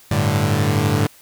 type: chord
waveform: sawtooth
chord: G suspended second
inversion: none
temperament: equal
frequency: 98 / 110 / 146.83 Hz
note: G2 / A2 / D3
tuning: 0 / 0 / 0 cents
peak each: -16 dBFS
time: 0.11-1.07 s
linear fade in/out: 5 ms
effects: white hiss -48 dBFS RMS until 1.21 s